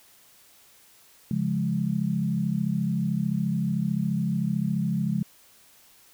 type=chord; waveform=sine; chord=Db major; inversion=none; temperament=equal with one note detuned; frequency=138.59 / 173.91 / 207.7 Hz; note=Db3 / F3 / Ab3; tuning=0 / -7 / 0 cents; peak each=-29 / -27 / -27 dBFS; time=1.31-5.23 s; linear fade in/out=2 ms; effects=white hiss -56 dBFS RMS until 6.13 s